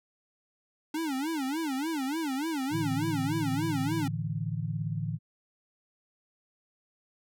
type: tone with vibrato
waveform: square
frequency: 293.2 Hz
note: D4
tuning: 3 cents flat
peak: -30 dBFS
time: 0.94-4.08 s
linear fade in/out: 5 ms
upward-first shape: sine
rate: 3.4 Hz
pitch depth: 210 cents each way
type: chord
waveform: sine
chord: A suspended fourth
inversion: none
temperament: equal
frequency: 110 / 146.83 / 164.81 Hz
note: A2 / D3 / E3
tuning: 0 / 0 / 0 cents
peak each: -34 dBFS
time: 2.7-5.19 s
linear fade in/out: 50 ms
effects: none